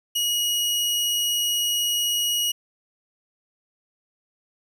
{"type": "tone", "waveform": "sawtooth", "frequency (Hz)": 2899, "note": "F#7", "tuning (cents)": -36, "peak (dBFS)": -18, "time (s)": [0.15, 2.52], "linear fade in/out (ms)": 10, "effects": []}